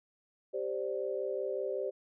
sine chord, G suspended fourth, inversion none, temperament just, 392 / 522.7 / 588 Hz, G4 / C5 / D5, 0 / -2 / +2 cents, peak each -36 / -36 / -38 dBFS, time 0.53-1.91 s, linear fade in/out 20 ms, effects none

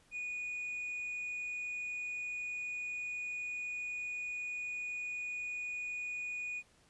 sine tone with hard clipping, 2462 Hz, D#7, 19 cents flat, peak -38 dBFS, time 0.11-6.63 s, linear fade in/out 50 ms, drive 2 dB, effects pink hiss -67 dBFS RMS until 6.89 s + resampled to 24000 Hz

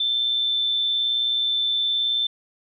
sine tone with amplitude modulation, 3540 Hz, A7, 10 cents sharp, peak -18 dBFS, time 0-2.27 s, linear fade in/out 5 ms, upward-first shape sine, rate 119 Hz, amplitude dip 35%, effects none

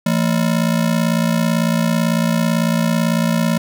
square ring-modulated tone, 197.5 Hz, G3, 13 cents sharp, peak -12 dBFS, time 0.06-3.58 s, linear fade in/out 2 ms, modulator 29 Hz, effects none

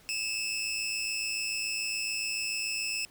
20% pulse tone pair together, 2593 / 2700 Hz, E7 / E7, -29 / +41 cents, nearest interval minor second, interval 70 cents, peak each -28 / -30 dBFS, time 0.09-3.05 s, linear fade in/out 0 ms, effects pink hiss -58 dBFS RMS until 3.1 s

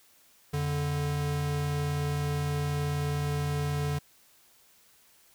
square tone pair together, 86.6 / 145.64 Hz, F2 / D3, -14 / -14 cents, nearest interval major sixth, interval 900 cents, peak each -36 / -29 dBFS, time 0.53-3.99 s, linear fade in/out 10 ms, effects white hiss -61 dBFS RMS until 5.34 s

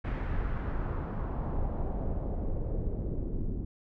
brown noise with low-pass filter sweep, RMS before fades -32 dBFS, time 0.04-3.65 s, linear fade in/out 10 ms, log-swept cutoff 2100 to 300 Hz, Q 1.6, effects none

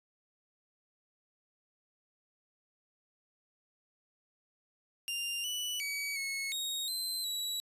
sawtooth tone with pitch steps, 2794 / 2964 / 2271 / 2190 / 3755 / 4094 / 3908 Hz, F7 / F#7 / C#7 / C#7 / A#7 / C8 / B7, 0 / +2 / +41 / -22 / +12 / -38 / -19 cents, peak -31 dBFS, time 5.08-7.6 s, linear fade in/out 0 ms, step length 360 ms, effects resampled to 32000 Hz

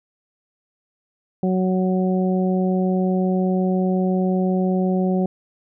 harmonic tone, 185.6 Hz, F#3, 6 cents sharp, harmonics 1 / 2 / 3 / 4, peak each -18 / -24 / -28 / -30 dBFS, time 1.43-5.26 s, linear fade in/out 2 ms, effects none

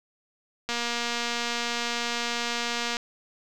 click train, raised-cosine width 0.2 ms, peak -12 dBFS, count 541, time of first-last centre 0.69-2.968 s, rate 237 Hz, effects none

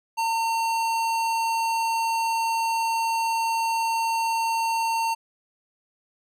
sine tone with hard clipping, 909 Hz, A#5, 44 cents flat, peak -24 dBFS, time 0.17-5.15 s, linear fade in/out 20 ms, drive 18 dB, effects none

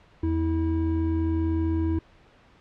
triangle tone pair together, 82.87 / 324.1 Hz, E2 / E4, +10 / -29 cents, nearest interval 2 octaves, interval 2361 cents, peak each -23 dBFS, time 0.23-1.99 s, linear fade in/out 5 ms, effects pink hiss -56 dBFS RMS until 2.6 s + low-pass 3000 Hz 12 dB/octave

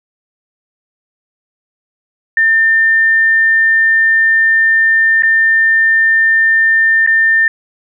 sine tone with dropouts, 1800 Hz, A6, 39 cents sharp, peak -7 dBFS, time 2.37-7.48 s, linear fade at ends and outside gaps 2 ms, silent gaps 5.223-5.233 / 7.064-7.073 s, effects none

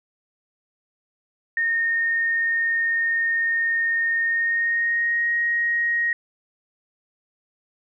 sine tone with pitch glide, 1839 to 1878.7 Hz, A#6 to A#6, -24 to +13 cents, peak -19 dBFS, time 1.57-6.13 s, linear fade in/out 2 ms, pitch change +37 cents, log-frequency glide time 4.23-5.31 s, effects none

